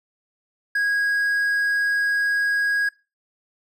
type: tone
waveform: triangle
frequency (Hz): 1647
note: G#6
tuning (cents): -15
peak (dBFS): -17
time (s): 0.75-2.89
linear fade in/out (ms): 5
effects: noise-tail reverb RT60 0.3 s tail -22 dB re dry